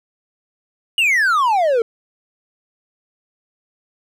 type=exponential sweep; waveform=triangle; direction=down; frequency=2935 to 440 Hz; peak=-11 dBFS; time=0.98-1.82 s; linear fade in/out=2 ms; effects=none